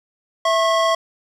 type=tone pair together; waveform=square; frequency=658.4 / 1086 Hz; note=E5 / C#6; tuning=-2 / -36 cents; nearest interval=major sixth; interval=866 cents; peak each=-18 / -19 dBFS; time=0.45-0.95 s; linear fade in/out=5 ms; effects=low-pass 6000 Hz 12 dB/octave + 8-bit